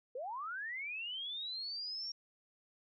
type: linear sweep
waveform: sine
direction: up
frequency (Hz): 466.2 to 5588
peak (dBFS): -39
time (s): 0.15-2.12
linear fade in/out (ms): 5
effects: none